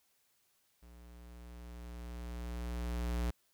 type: tone with level ramp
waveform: square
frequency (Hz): 59.6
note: A#1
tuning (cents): +39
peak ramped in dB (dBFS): -55 to -32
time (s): 0.82-3.31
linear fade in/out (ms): 10
effects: white hiss -74 dBFS RMS until 3.53 s